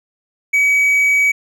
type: tone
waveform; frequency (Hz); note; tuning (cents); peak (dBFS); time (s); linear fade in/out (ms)
triangle; 2272; C#7; +42; -9; 0.53-1.32; 10
effects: none